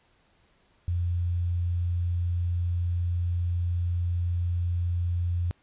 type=tone with quantisation; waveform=sine; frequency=87.31 Hz; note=F2; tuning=in tune; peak=-24 dBFS; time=0.88-5.51 s; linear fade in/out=0 ms; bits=9; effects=pink hiss -65 dBFS RMS until 5.62 s + resampled to 8000 Hz